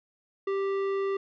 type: tone with tanh clipping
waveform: triangle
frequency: 392 Hz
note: G4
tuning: in tune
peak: -28 dBFS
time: 0.47-1.17 s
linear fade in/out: 5 ms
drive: 17 dB
effects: none